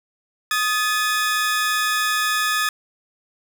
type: tone pair together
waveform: sawtooth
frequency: 1244.5 / 1721.6 Hz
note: D#6 / A6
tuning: 0 / -38 cents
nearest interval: tritone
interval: 562 cents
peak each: -18 dBFS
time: 0.51-2.69 s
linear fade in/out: 2 ms
effects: none